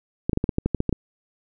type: clicks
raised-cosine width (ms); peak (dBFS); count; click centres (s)
3; -8; 11; 0.295 / 0.332 / 0.374 / 0.441 / 0.492 / 0.584 / 0.66 / 0.747 / 0.804 / 0.893 / 0.927
effects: none